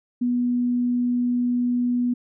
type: tone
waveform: sine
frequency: 244.5 Hz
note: B3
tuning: 17 cents flat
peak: -19 dBFS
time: 0.21-2.14 s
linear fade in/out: 10 ms
effects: none